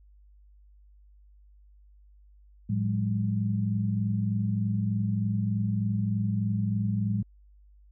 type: tone cluster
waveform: sine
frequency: 109.9 / 178.6 / 201.9 Hz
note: A2 / F3 / G#3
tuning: -2 / +39 / -49 cents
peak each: -27 / -33 / -29 dBFS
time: 2.69-7.23 s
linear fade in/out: 10 ms
effects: added 50 Hz sine -53 dBFS peak until 7.91 s